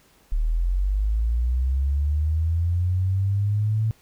sine linear sweep, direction up, 36.71 to 111.5 Hz, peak -19 dBFS, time 0.32-3.91 s, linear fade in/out 0 ms, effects pink hiss -58 dBFS RMS until 4.01 s

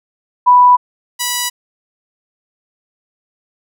sine / 5% pulse tone pair in turn, 987.8 / 979.3 Hz, B5 / B5, 0 / -15 cents, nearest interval unison, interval 15 cents, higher first, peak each -4 dBFS, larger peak neither, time 0.46-0.77 / 1.19-1.5 s, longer neither, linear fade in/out 20 ms, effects none

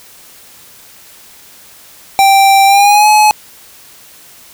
square tone with pitch glide, 784 to 850 Hz, G5 to G#5, 0 to +40 cents, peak -5 dBFS, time 2.19-3.31 s, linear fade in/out 0 ms, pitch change +140 cents, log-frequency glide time 2.66-3.08 s, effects white hiss -39 dBFS RMS until 4.53 s

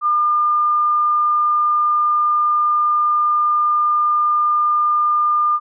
sine tone, 1205 Hz, D6, 44 cents sharp, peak -13 dBFS, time 0.01-5.6 s, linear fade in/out 50 ms, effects none

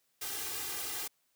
white noise with comb filter, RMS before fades -38 dBFS, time 0.21-1.08 s, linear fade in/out 10 ms, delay 2.5 ms, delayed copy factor +1, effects white hiss -75 dBFS RMS until 1.35 s + high-pass 80 Hz 12 dB/octave

